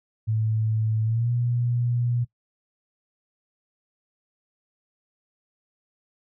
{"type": "tone with pitch glide", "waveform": "sine", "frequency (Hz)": [110, 120.65], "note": ["A2", "B2"], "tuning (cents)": [0, -40], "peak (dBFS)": -21, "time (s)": [0.27, 2.25], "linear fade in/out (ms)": 20, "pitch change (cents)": 160, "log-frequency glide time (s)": [1.04, 1.31], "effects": ["noise-tail reverb RT60 0.1 s tail -19 dB re dry"]}